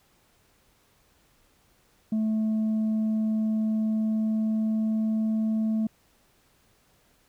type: tone with pitch glide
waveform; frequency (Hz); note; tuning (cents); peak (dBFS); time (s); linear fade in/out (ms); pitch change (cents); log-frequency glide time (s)
sine; 218.1 to 219.5; A3 to A3; -15 to -4; -20; 2.12-5.87; 5; +11; 3.77-5.52
effects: tanh soft clip ceiling -22 dBFS + pink hiss -64 dBFS RMS until 7.28 s